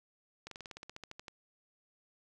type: slowing click train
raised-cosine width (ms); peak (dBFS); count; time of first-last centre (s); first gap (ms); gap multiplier
0.2; -28; 14; 0.47-1.282; 43; 1.06
effects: none